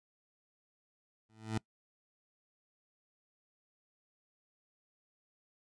20% pulse tone with exponential growth, 110 Hz, A2, in tune, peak -25 dBFS, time 1.29-1.58 s, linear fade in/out 5 ms, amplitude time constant 62 ms, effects noise-tail reverb RT60 0.1 s tail -23 dB re dry + resampled to 22050 Hz

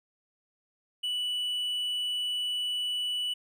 triangle tone, 2960 Hz, F#7, in tune, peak -27 dBFS, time 1.03-3.34 s, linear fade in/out 10 ms, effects none

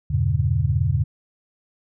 sine chord, E diminished seventh, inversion none, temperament just, 82.41 / 98.89 / 118.67 / 142.4 Hz, E2 / G2 / Bb2 / Db3, 0 / +16 / +31 / +47 cents, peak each -23 dBFS, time 0.1-1.04 s, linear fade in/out 10 ms, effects none

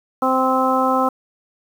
harmonic tone, 260.5 Hz, C4, 7 cents flat, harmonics 1 / 2 / 3 / 4 / 5, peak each -21 / -21 / -21 / -21 / -21 dBFS, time 0.22-1.09 s, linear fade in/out 5 ms, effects 7-bit

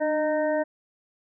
harmonic tone with a mistuned harmonic, 307.6 Hz, D#4, 20 cents flat, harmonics 1 / 2 / 3 / 5 / 6, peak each -29 / -23 / -33 / -37 / -36 dBFS, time 0-0.64 s, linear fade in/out 20 ms, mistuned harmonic 1, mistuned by -42 cents, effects none

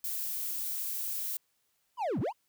violet noise, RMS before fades -35 dBFS, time 0.04-1.37 s, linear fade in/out 2 ms
triangle linear two-way sweep, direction down then up, 1046.5 to 93 to 1046.5 Hz, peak -27 dBFS, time 1.97-2.33 s, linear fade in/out 50 ms, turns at 2.2 s
effects white hiss -75 dBFS RMS until 2.48 s

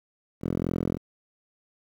5% pulse tone with band-pass filter, 43.01 Hz, F1, 26 cents flat, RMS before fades -28 dBFS, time 0.41-0.99 s, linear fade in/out 50 ms, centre 190 Hz, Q 0.87, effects 9-bit

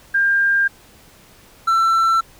sine / triangle tone pair in turn, 1600 / 1340.5 Hz, G6 / E6, +35 / +29 cents, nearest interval minor third, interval 306 cents, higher first, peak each -13 / -11 dBFS, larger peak second, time 0.14-0.68 / 1.67-2.21 s, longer neither, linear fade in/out 10 ms, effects pink hiss -48 dBFS RMS until 2.39 s

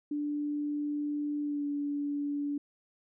sine tone with pitch glide, 293.7 to 288.2 Hz, D4 to D4, 0 to -33 cents, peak -30 dBFS, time 0.11-2.58 s, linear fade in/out 5 ms, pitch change -33 cents, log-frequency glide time 1.42-1.65 s, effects none

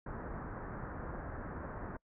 pink low-pass noise, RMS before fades -43 dBFS, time 0.06-1.97 s, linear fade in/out 5 ms, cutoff 1700 Hz, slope 48 dB/octave, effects noise-tail reverb RT60 0.1 s tail -25 dB re dry

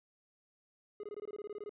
triangle tone bursts, 415.3 Hz, G#4, in tune, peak -38 dBFS, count 13, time 1-1.694 s, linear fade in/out 2 ms, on 34 ms, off 21 ms, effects resampled to 8000 Hz

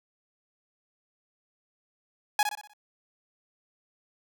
sawtooth tone with echo, 836 Hz, G#5, 11 cents sharp, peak -16 dBFS, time 2.39-2.43 s, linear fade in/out 2 ms, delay 61 ms, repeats 5, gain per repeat -7 dB, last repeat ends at 2.735 s, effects none

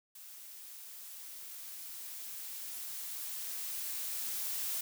blue noise with level ramp, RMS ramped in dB -51 to -36 dBFS, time 0.15-4.81 s, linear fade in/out 5 ms, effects none

